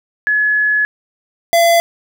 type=tone pair in turn; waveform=sine / square; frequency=1700 / 678.4 Hz; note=G#6 / E5; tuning=+40 / +50 cents; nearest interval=octave + major third; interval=1590 cents; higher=first; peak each=-11 / -9 dBFS; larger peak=second; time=0.27-0.85 / 1.53-1.8 s; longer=first; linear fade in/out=0 ms; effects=none